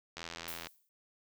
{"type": "click train", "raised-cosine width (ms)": 0.2, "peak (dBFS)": -24, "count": 43, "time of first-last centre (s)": [0.17, 0.67], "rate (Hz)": 84}
{"type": "noise with exponential decay", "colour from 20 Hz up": "violet", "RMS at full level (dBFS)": -40, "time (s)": [0.48, 0.89], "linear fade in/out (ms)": 1, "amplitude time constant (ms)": 89}
{"effects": []}